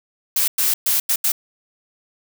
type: noise bursts at uneven times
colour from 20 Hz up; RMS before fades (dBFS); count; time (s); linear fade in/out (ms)
blue; -18; 5; 0.36-0.48 / 0.58-0.74 / 0.86-1 / 1.09-1.16 / 1.24-1.32; 5
effects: none